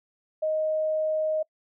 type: tone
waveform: sine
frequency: 624 Hz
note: D#5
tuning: 5 cents sharp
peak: -23 dBFS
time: 0.42-1.43 s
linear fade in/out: 10 ms
effects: noise-tail reverb RT60 0.1 s tail -25 dB re dry